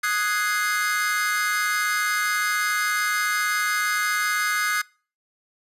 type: chord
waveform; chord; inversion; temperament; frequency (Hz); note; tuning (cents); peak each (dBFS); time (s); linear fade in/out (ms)
45% pulse; Ab dominant seventh; second; equal; 1244.5 / 1480 / 1661.2 / 2093; Eb6 / Gb6 / Ab6 / C7; 0 / 0 / 0 / 0; -27; 0.03-4.82; 10
effects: noise-tail reverb RT60 0.4 s tail -25 dB re dry + resampled to 32000 Hz